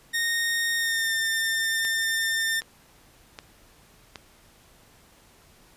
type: tone with pitch glide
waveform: sawtooth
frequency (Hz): 1849 to 1802.6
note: A#6 to A6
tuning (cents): -15 to +41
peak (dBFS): -20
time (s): 0.13-2.61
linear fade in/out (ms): 20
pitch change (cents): -44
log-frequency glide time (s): 0.76-1.13
type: click train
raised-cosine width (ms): 0.2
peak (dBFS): -20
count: 4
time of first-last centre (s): 1.85-4.158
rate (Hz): 1.3
effects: pink hiss -56 dBFS RMS until 5.76 s + resampled to 32000 Hz